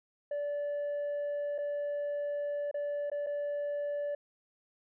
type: tone with dropouts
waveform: sine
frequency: 580 Hz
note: D5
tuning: 22 cents flat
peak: -29 dBFS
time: 0.31-4.15 s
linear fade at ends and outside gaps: 5 ms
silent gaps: 1.581-1.585 / 2.713-2.742 / 3.1-3.116 / 3.264-3.268 s
effects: tanh soft clip ceiling -31 dBFS